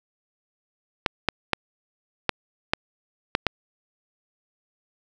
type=clicks; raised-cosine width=0.3 ms; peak=-3 dBFS; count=7; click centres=1.062 / 1.287 / 1.533 / 2.293 / 2.735 / 3.351 / 3.467 s; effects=none